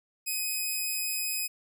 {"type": "tone", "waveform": "5% pulse", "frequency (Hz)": 2519, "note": "D#7", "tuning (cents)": 21, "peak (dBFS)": -20, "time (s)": [0.26, 1.48], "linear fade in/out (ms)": 20, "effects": []}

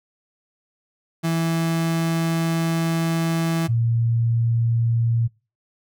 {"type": "tone pair in turn", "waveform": ["35% pulse", "sine"], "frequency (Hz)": [164.81, 116.07], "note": ["E3", "A#2"], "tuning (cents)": [0, -7], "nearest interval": "tritone", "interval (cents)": 607, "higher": "first", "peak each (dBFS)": [-18, -17], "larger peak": "second", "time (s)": [[1.23, 3.68], [3.68, 5.28]], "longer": "first", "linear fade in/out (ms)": 20, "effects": ["noise-tail reverb RT60 0.3 s tail -23 dB re dry"]}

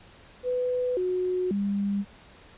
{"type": "tone with pitch steps", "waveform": "sine", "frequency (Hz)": [498.9, 365.5, 200.6], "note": ["B4", "F#4", "G3"], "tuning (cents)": [17, -21, 40], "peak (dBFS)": -24, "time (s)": [0.43, 2.05], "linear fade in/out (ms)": 50, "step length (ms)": 540, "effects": ["pink hiss -52 dBFS RMS until 2.57 s", "resampled to 8000 Hz"]}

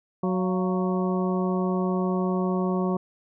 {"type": "harmonic tone with a mistuned harmonic", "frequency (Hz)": 185, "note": "F#3", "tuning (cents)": 0, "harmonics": [1, 2, 3, 4, 5, 6], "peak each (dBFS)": [-24, -28, -34, -35, -37, -35], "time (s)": [0.23, 2.97], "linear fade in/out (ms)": 5, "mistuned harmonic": 4, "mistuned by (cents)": -89, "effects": []}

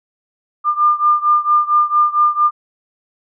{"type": "beating tone pair", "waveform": "sine", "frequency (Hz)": [1200, 1204.4], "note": ["D6", "D6"], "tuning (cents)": [37, 43], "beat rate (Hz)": 4.4, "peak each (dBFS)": [-13, -15], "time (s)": [0.64, 2.51], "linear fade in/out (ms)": 50, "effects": []}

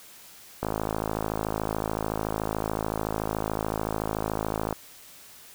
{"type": "click train", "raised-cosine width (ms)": 1, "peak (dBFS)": -13, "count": 221, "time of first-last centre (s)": [0.63, 4.727], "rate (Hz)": 53.7, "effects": ["white hiss -49 dBFS RMS until 5.54 s"]}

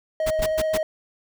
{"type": "tone with vibrato", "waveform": "triangle", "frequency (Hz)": 629, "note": "D#5", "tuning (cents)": 19, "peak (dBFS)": -19, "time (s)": [0.2, 0.83], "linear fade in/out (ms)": 2, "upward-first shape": "triangle", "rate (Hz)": 16, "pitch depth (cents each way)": 13}
{"type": "noise bursts", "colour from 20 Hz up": "pink", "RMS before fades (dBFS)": -27, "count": 4, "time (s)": [0.26, 0.778], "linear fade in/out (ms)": 10, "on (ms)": 47, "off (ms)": 110}
{"type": "noise with exponential decay", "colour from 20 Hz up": "brown", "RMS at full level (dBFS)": -29, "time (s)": [0.39, 0.63], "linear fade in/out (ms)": 1, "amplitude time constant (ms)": 52}
{"effects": []}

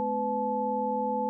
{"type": "tone cluster", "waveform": "sine", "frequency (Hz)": [214.5, 253.4, 502, 865], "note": ["A3", "B3", "B4", "A5"], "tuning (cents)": [-44, 45, 28, -30], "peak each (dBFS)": [-34, -37, -31, -29], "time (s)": [0, 1.29], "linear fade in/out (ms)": 0, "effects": []}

